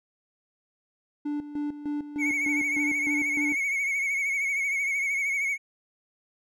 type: tone with tremolo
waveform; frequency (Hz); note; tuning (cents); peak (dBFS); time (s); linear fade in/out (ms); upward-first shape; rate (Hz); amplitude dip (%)
triangle; 293.7; D4; 0; -25; 1.25-3.55; 10; square; 3.3; 70
type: tone with vibrato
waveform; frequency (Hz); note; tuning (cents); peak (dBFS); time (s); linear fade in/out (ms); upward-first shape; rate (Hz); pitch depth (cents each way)
triangle; 2217; C#7; 0; -23; 2.18-5.58; 50; triangle; 13; 67
effects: none